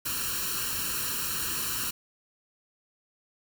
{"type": "noise with comb filter", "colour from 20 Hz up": "white", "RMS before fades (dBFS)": -31, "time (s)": [0.05, 1.91], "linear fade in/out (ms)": 10, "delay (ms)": 0.71, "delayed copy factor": 0.95, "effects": []}